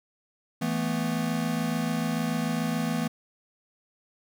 square chord, E suspended fourth, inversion none, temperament equal, 164.81 / 220 / 246.9 Hz, E3 / A3 / B3, 0 / 0 / 0 cents, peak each -31 / -31 / -31 dBFS, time 0.61-3.08 s, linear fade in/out 10 ms, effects none

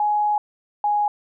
sine tone pair in turn, 837 / 830.3 Hz, G#5 / G#5, +13 / -1 cents, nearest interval unison, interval 14 cents, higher first, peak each -17 dBFS, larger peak neither, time 0-0.38 / 0.84-1.08 s, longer first, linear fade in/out 2 ms, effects none

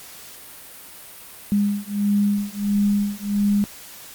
sine beating tone pair, 203.2 / 204.7 Hz, G#3 / G#3, -38 / -25 cents, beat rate 1.5 Hz, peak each -21 dBFS, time 1.52-3.64 s, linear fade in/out 0 ms, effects white hiss -41 dBFS RMS until 4.14 s + Opus 48 kbps

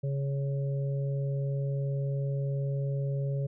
harmonic tone, 138.59 Hz, C#3, in tune, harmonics 1 / 3 / 4, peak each -28 / -41 / -40 dBFS, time 0.03-3.47 s, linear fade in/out 10 ms, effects none

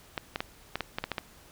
clicks, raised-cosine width 0.3 ms, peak -14 dBFS, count 9, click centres 0.178 / 0.359 / 0.405 / 0.756 / 0.807 / 0.985 / 1.04 / 1.117 / 1.182 s, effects pink hiss -55 dBFS RMS until 1.51 s

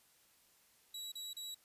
sawtooth tone bursts, 3897 Hz, B7, 24 cents flat, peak -40 dBFS, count 3, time 0.94-1.546 s, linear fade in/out 5 ms, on 180 ms, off 33 ms, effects white hiss -69 dBFS RMS until 1.64 s + resampled to 32000 Hz

